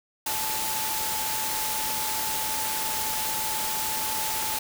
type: tone in noise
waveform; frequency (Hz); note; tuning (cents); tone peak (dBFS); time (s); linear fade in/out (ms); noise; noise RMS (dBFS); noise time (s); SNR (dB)
sine; 872; A5; -16; -33; 0.26-4.59; 5; white; -29; 0.26-4.59; -7
effects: none